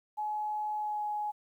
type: tone with pitch glide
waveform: sine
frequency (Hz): 847 to 839.2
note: G#5 to G#5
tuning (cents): +34 to +18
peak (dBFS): -31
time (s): 0.17-1.32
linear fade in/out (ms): 20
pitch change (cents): -16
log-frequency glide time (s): 0.78-1.03
effects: 11-bit